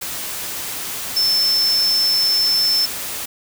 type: tone in noise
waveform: sine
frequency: 5300 Hz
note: E8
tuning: 9 cents sharp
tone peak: -14 dBFS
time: 1.16-2.86 s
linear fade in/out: 10 ms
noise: white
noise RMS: -27 dBFS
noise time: 0.01-3.26 s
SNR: +10 dB
effects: none